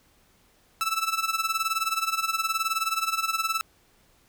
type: tone with tremolo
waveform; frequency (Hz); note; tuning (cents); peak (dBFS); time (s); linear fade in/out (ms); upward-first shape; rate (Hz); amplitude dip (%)
sawtooth; 1318.5; E6; 0; -18; 0.81-3.61; 0; sine; 19; 80
effects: pink hiss -62 dBFS RMS until 4.28 s